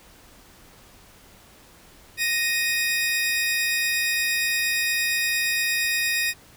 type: tone pair together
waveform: sawtooth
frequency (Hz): 1864.6 / 2489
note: A#6 / D#7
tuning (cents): 0 / 0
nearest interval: perfect fourth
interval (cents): 500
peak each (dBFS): -21 / -21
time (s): 2.17-6.34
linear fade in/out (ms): 50
effects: pink hiss -51 dBFS RMS until 6.56 s